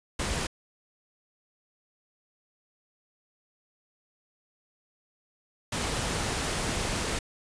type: noise bursts at uneven times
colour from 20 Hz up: pink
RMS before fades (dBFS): -30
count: 2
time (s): 0.19-0.47 / 5.72-7.19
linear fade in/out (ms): 5
effects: resampled to 22050 Hz